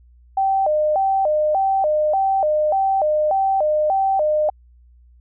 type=tone with vibrato; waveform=sine; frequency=687 Hz; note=F5; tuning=29 cents flat; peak=-15 dBFS; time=0.37-4.5 s; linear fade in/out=5 ms; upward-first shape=square; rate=1.7 Hz; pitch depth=210 cents each way; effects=added 60 Hz sine -47 dBFS peak until 5.2 s